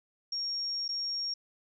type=tone with dropouts; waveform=sine; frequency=5560 Hz; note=F8; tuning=9 cents flat; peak=-31 dBFS; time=0.32-1.34 s; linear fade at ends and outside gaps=5 ms; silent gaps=0.881-0.889 s; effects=none